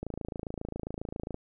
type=click train; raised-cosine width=2 ms; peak=-22 dBFS; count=37; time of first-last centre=0.03-1.344 s; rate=27.4 Hz; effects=none